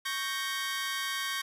20% pulse chord, G diminished, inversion second, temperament equal, 1108.7 / 1568 / 1864.7 Hz, Db6 / G6 / Bb6, 0 / 0 / 0 cents, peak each -31 dBFS, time 0.05-1.42 s, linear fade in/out 10 ms, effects resampled to 32000 Hz + 10-bit

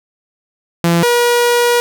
sawtooth tone pair in turn, 169.8 / 480.3 Hz, F3 / B4, -48 / -48 cents, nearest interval octave + tritone, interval 1800 cents, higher second, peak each -6 dBFS, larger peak neither, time 0.84-1.03 / 1.03-1.8 s, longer second, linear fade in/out 0 ms, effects none

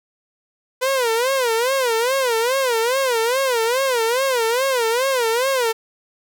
sawtooth tone with vibrato, 493.9 Hz, B4, in tune, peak -13 dBFS, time 0.81-5.73 s, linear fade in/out 20 ms, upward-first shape sine, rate 2.4 Hz, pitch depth 170 cents each way, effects none

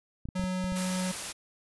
clicks, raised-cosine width 5 ms, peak -25 dBFS, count 6, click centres 0.255 / 0.288 / 0.395 / 0.439 / 0.642 / 0.722 s
square tone, 184.5 Hz, F#3, 5 cents flat, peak -30 dBFS, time 0.35-1.12 s, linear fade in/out 10 ms
white noise, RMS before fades -36 dBFS, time 0.75-1.33 s, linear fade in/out 20 ms
effects resampled to 24000 Hz

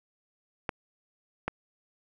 clicks, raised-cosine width 0.5 ms, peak -14 dBFS, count 2, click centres 0.692 / 1.48 s, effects none

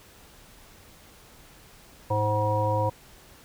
harmonic tone with a mistuned harmonic, 106.3 Hz, G#2, 41 cents sharp, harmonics 1 / 3 / 5 / 7 / 9, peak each -26 / -36 / -27 / -35 / -27 dBFS, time 2.1-2.9 s, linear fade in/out 10 ms, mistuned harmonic 5, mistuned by -19 cents, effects pink hiss -52 dBFS RMS until 3.44 s

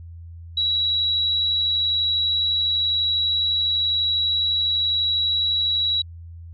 sine tone with amplitude modulation, 3893 Hz, B7, 26 cents flat, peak -17 dBFS, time 0.57-6.02 s, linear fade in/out 5 ms, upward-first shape sine, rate 112 Hz, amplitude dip 30%, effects added 84 Hz sine -36 dBFS peak until 6.53 s

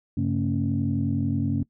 sine tone cluster, 98.4 / 138.9 / 226.7 / 277.8 Hz, G2 / C#3 / A#3 / C#4, +7 / +4 / -48 / +4 cents, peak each -27 dBFS, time 0.17-1.63 s, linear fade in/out 5 ms, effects noise-tail reverb RT60 0.1 s tail -21 dB re dry + tanh soft clip ceiling -13 dBFS

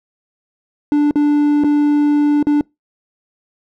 triangle tone with dropouts, 293.6 Hz, D4, in tune, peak -8 dBFS, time 0.92-2.61 s, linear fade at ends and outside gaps 1 ms, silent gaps 1.11-1.157 / 1.637-1.644 / 2.427-2.469 s, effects noise-tail reverb RT60 0.2 s tail -25 dB re dry

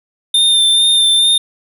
square tone with vibrato, 3600 Hz, A7, 39 cents sharp, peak -9 dBFS, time 0.34-1.38 s, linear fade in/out 5 ms, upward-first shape sine, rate 2.3 Hz, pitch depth 21 cents each way, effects none

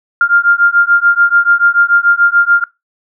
sine beating tone pair, 1396.9 / 1403.8 Hz, F6 / F6, 0 / +9 cents, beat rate 6.9 Hz, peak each -10 dBFS, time 0.21-2.64 s, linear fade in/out 2 ms, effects noise-tail reverb RT60 0.2 s tail -21 dB re dry

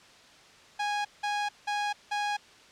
sawtooth tone bursts, 826 Hz, G#5, 10 cents flat, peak -24 dBFS, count 4, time 0.79-2.37 s, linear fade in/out 10 ms, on 260 ms, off 180 ms, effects white hiss -54 dBFS RMS until 2.71 s + low-pass 5000 Hz 12 dB/octave

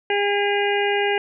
harmonic tone, 406.3 Hz, G#4, 38 cents flat, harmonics 1 / 2 / 4 / 5 / 6 / 7, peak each -21 / -24 / -27 / -28 / -29 / -29 dBFS, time 0.1-1.18 s, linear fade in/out 2 ms, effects none

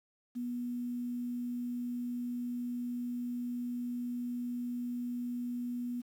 sine tone with quantisation, 243.1 Hz, B3, 27 cents flat, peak -34 dBFS, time 0.35-6.02 s, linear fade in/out 20 ms, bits 10, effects none

